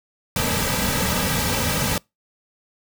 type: noise with comb filter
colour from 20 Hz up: pink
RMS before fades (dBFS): -22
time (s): 0.36-1.98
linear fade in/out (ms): 2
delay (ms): 2.8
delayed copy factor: -0.75
effects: noise-tail reverb RT60 0.2 s tail -25 dB re dry